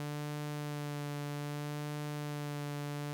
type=tone with vibrato; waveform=sawtooth; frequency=146.83 Hz; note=D3; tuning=in tune; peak=-33 dBFS; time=0-3.13 s; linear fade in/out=0 ms; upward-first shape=sine; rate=0.63 Hz; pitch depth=18 cents each way; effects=none